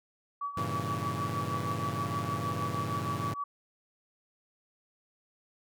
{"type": "tone with tremolo", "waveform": "sine", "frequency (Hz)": 1141, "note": "C#6", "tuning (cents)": 50, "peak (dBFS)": -30, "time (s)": [0.41, 3.44], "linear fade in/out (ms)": 5, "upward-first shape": "triangle", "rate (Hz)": 6.4, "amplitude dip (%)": 80}
{"type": "chord", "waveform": "sawtooth", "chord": "G diminished seventh", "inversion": "none", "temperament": "equal with one note detuned", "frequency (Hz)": [99.08, 116.54, 138.59, 164.81], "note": ["G2", "Bb2", "Db3", "Fb3"], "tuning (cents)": [19, 0, 0, 0], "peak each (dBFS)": [-34, -34, -35, -35], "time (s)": [0.57, 3.34], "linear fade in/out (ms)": 5}
{"effects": []}